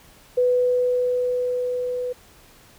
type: tone with level ramp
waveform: sine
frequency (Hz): 496.5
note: B4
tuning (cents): +9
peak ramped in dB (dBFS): -15 to -24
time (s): 0.37-2.13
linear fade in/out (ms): 10
effects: pink hiss -51 dBFS RMS until 2.78 s